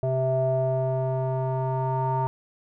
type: tone with low-pass filter sweep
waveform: square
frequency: 130.81 Hz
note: C3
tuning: in tune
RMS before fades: -25 dBFS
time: 0.03-2.27 s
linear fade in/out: 0 ms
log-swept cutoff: 610 to 930 Hz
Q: 7.4
effects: none